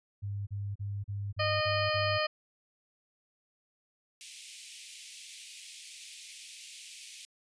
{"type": "tone bursts", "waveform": "sine", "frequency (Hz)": 100.9, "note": "G#2", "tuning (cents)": -49, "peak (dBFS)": -33, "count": 7, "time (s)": [0.22, 2.186], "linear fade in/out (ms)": 20, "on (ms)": 250, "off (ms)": 36}
{"type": "harmonic tone", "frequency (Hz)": 614, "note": "D#5", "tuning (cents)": -23, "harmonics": [1, 2, 3, 4, 5, 7, 8], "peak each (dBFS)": [-31, -34, -36, -37, -38, -39, -40], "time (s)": [1.39, 2.27], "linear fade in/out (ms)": 10}
{"type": "high-pass noise", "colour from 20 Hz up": "pink", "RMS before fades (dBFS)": -47, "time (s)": [4.21, 7.25], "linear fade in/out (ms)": 0, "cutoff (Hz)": 2300, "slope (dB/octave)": 48}
{"effects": ["resampled to 22050 Hz"]}